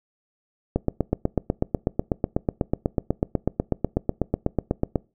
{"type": "click train", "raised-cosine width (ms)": 2, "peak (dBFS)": -7, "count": 35, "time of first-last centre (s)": [0.76, 4.958], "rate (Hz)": 8.1, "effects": ["noise-tail reverb RT60 0.3 s tail -24 dB re dry"]}